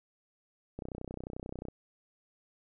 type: click train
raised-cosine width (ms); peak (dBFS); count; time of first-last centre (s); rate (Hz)
2; -26; 29; 0.79-1.685; 31.3
effects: none